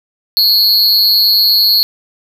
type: tone with amplitude modulation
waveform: square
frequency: 4323 Hz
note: C#8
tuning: 44 cents flat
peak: -4 dBFS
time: 0.37-1.83 s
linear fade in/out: 0 ms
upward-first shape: sine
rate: 209 Hz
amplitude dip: 90%
effects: none